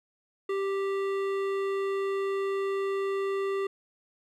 triangle tone with hard clipping, 392 Hz, G4, in tune, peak -29 dBFS, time 0.49-3.67 s, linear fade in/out 5 ms, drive 17 dB, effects none

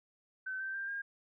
sine tone with pitch steps, 1528 / 1556.5 / 1585.5 / 1615.1 Hz, G6 / G6 / G6 / G#6, -45 / -13 / +19 / -49 cents, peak -36 dBFS, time 0.46-1.02 s, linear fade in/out 10 ms, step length 140 ms, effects none

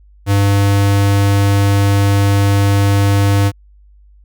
square tone, 100 Hz, G2, 35 cents sharp, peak -10 dBFS, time 0.26-3.52 s, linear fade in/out 50 ms, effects added 50 Hz sine -42 dBFS peak until 4.24 s

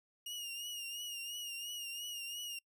sawtooth tone with vibrato, 2849 Hz, F7, 34 cents sharp, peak -38 dBFS, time 0.26-2.59 s, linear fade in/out 5 ms, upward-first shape triangle, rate 2.9 Hz, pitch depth 63 cents each way, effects noise-tail reverb RT60 0.1 s tail -26 dB re dry

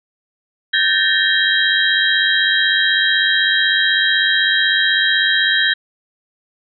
sine tone cluster, 1556 / 1738 / 1834 / 3216 / 3855 Hz, G6 / A6 / A#6 / G7 / B7, -13 / -22 / -29 / +44 / -43 cents, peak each -19 dBFS, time 0.73-5.74 s, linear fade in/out 10 ms, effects none

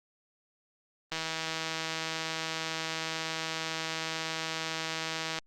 click train, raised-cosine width 0.2 ms, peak -16 dBFS, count 688, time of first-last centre 1.12-5.387 s, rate 161 Hz, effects Opus 32 kbps

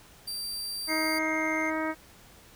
sawtooth tone, 4699 Hz, D8, in tune, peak -30 dBFS, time 0.27-1.19 s, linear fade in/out 10 ms
harmonic tone, 315.5 Hz, D#4, 24 cents sharp, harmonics 1 / 2 / 3 / 4 / 5 / 6 / 7, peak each -31 / -34 / -36 / -37 / -38 / -39 / -39 dBFS, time 0.87-1.95 s, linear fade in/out 50 ms
triangle tone with pitch glide, 2130 to 2113 Hz, C7 to C7, +30 to +16 cents, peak -29 dBFS, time 0.88-1.71 s, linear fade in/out 20 ms, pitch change -14 cents, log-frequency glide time 1.18-1.53 s
effects pink hiss -54 dBFS RMS until 2.55 s

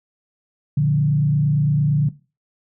sine tone with frequency modulation, 146.83 Hz, D3, in tune, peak -14 dBFS, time 0.77-2.09 s, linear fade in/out 5 ms, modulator 28.8 Hz, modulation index 0.6, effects noise-tail reverb RT60 0.3 s tail -17 dB re dry

